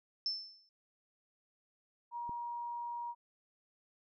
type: tone with exponential decay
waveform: sine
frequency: 5300 Hz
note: E8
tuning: 9 cents sharp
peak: -30 dBFS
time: 0.26-0.69 s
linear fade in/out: 1 ms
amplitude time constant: 93 ms
type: tone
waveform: sine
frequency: 950 Hz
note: A#5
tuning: 33 cents sharp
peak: -38 dBFS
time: 2.11-3.15 s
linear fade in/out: 50 ms
type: click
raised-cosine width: 3 ms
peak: -36 dBFS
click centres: 2.294 s
effects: none